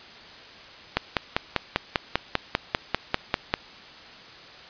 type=click train; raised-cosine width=0.3 ms; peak=-4 dBFS; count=14; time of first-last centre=0.97-3.539 s; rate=5.06 Hz; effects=white hiss -45 dBFS RMS until 4.69 s + resampled to 11025 Hz